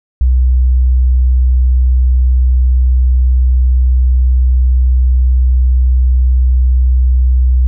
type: tone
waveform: sine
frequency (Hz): 63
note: B1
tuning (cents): +35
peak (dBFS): -6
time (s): 0.21-7.67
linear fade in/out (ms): 0
effects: none